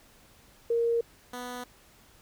sine / 10% pulse tone pair in turn, 466.2 / 247 Hz, A#4 / B3, 0 / 0 cents, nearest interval major seventh, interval 1100 cents, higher first, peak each -23 / -28 dBFS, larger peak first, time 0.7-1.01 / 1.33-1.64 s, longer neither, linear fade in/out 5 ms, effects pink hiss -58 dBFS RMS until 2.21 s

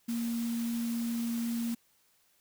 sine tone in noise, 233.1 Hz, A#3, in tune, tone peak -30 dBFS, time 0.08-1.75 s, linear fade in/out 10 ms, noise white, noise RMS -45 dBFS, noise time 0.08-1.75 s, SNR +12 dB, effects white hiss -69 dBFS RMS until 2.4 s

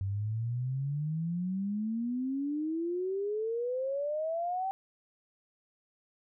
sine exponential sweep, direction up, 95.4 to 780 Hz, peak -30 dBFS, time 0.01-4.71 s, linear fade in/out 0 ms, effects none

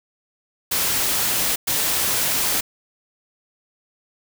white noise bursts at uneven times, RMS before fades -21 dBFS, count 2, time 0.71-1.56 / 1.67-2.61 s, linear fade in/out 10 ms, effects none

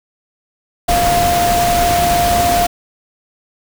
sine tone in noise, 698.5 Hz, F5, in tune, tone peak -12 dBFS, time 0.88-2.67 s, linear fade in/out 10 ms, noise pink, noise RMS -18 dBFS, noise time 0.88-2.67 s, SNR +3 dB, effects none

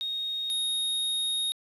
sine / square tone pair in turn, 3729 / 3729 Hz, A#7 / A#7, 0 / 0 cents, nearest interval unison, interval 0 cents, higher neither, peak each -29 / -27 dBFS, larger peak second, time 0.01-0.5 / 0.5-1.52 s, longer second, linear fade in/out 0 ms, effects resampled to 32000 Hz + 9-bit

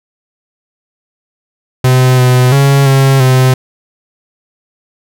45% pulse tone with pitch steps, 128.1 / 126.2 / 138.9 / 135.4 / 129.3 Hz, C3 / B2 / C#3 / C#3 / C3, -36 / +38 / +4 / -40 / -20 cents, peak -5 dBFS, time 1.84-3.54 s, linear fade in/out 5 ms, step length 340 ms, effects none

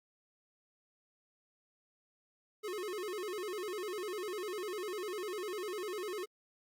square tone with vibrato, 392 Hz, G4, in tune, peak -38 dBFS, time 2.63-6.26 s, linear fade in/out 20 ms, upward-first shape square, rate 10 Hz, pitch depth 140 cents each way, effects Opus 48 kbps

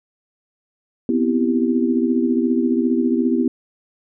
sine chord, C major seventh, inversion third, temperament equal, 246.9 / 261.6 / 329.6 / 392 Hz, B3 / C4 / E4 / G4, 0 / 0 / 0 / 0 cents, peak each -18 / -23 / -21 / -24 dBFS, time 1.09-3.48 s, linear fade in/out 2 ms, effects none

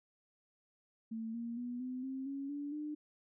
sine tone with pitch steps, 224.3 / 233.8 / 243.8 / 254.1 / 264.9 / 276.1 / 287.9 / 300.1 Hz, A3 / A#3 / B3 / B3 / C4 / C#4 / D4 / D4, +34 / +5 / -22 / +49 / +22 / -7 / -34 / +38 cents, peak -38 dBFS, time 1.11-2.95 s, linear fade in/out 10 ms, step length 230 ms, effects none

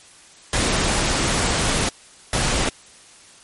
pink noise bursts at uneven times, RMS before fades -20 dBFS, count 2, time 0.53-1.89 / 2.33-2.69 s, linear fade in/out 2 ms, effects white hiss -47 dBFS RMS until 3.43 s + MP3 48 kbps

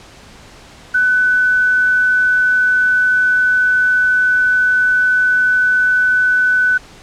sine tone with quantisation, 1499 Hz, F#6, 22 cents sharp, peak -10 dBFS, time 0.94-6.78 s, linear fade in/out 10 ms, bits 6, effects pink hiss -40 dBFS RMS until 7.02 s + low-pass 7000 Hz 12 dB/octave

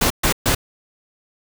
pink noise bursts, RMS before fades -17 dBFS, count 3, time 0.01-0.549 s, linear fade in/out 5 ms, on 93 ms, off 130 ms, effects none

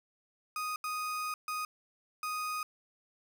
35% pulse tone bursts at uneven times, 1244.5 Hz, D#6, in tune, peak -32 dBFS, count 4, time 0.56-0.76 / 0.84-1.34 / 1.48-1.65 / 2.23-2.63 s, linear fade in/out 2 ms, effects none

